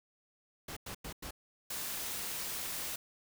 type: noise bursts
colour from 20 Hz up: pink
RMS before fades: -43 dBFS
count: 4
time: 0.68-1.309 s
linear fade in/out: 5 ms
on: 86 ms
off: 95 ms
type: noise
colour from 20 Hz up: white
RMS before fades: -39 dBFS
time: 1.7-2.96 s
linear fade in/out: 5 ms
effects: none